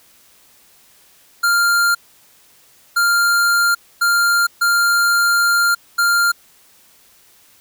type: tone bursts at uneven times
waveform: square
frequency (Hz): 1396.9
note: F6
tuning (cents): 0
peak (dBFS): -13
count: 5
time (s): 1.43-1.95 / 2.96-3.75 / 4.01-4.47 / 4.61-5.75 / 5.98-6.32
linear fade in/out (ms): 10
effects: white hiss -51 dBFS RMS until 7.6 s